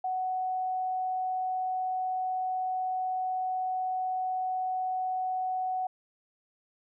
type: tone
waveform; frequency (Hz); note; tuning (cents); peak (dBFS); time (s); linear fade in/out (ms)
sine; 744; F#5; +9; -28; 0.04-5.87; 5
effects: none